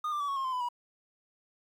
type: tone with pitch steps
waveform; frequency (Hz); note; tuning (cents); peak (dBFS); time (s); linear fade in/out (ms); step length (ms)
triangle; 1225 / 1184.6 / 1145.6 / 1107.9 / 1071.4 / 1036.1 / 1001.9 / 968.9; D#6 / D6 / D6 / C#6 / C6 / C6 / B5 / B5; -27 / +15 / -43 / -1 / +41 / -17 / +25 / -33; -28; 0.04-0.688; 5; 81
effects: 10-bit